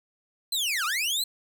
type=linear two-way sweep; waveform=sawtooth; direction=down then up; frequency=4186 to 1174.7 to 4186 Hz; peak=-22 dBFS; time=0.52-1.24 s; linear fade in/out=5 ms; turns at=0.85 s; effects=none